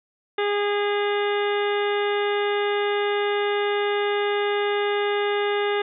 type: harmonic tone with a mistuned harmonic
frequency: 410 Hz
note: G#4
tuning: 22 cents flat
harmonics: 1 / 2 / 3 / 4 / 5 / 6 / 7 / 8 / 9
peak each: -22 / -29 / -32 / -32 / -32 / -41 / -36 / -45 / -37 dBFS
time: 0.38-5.82 s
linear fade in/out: 5 ms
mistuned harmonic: 9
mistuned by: -55 cents
effects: none